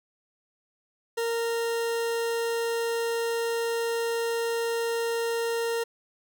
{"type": "tone", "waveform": "40% pulse", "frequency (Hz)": 463, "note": "A#4", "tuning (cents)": -12, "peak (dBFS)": -25, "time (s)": [1.17, 5.84], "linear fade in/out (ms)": 10, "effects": []}